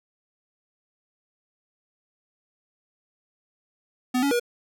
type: tone with pitch steps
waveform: square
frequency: 251.5 / 281.3 / 480 Hz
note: B3 / C#4 / B4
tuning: +32 / +26 / -49 cents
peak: -21 dBFS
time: 4.14-4.398 s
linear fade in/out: 10 ms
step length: 86 ms
effects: none